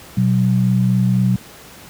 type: tone pair together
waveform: sine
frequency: 123.47 / 187.47 Hz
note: B2 / F#3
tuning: 0 / +23 cents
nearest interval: perfect fifth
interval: 723 cents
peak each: -15 dBFS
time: 0.17-1.36 s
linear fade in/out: 5 ms
effects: pink hiss -40 dBFS RMS until 1.89 s + high-pass 60 Hz 12 dB/octave